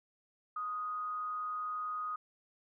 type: tone with frequency modulation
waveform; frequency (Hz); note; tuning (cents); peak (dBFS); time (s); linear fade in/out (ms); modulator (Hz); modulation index
sine; 1244.5; D#6; 0; -35; 0.56-2.16; 5; 180; 0.21
effects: none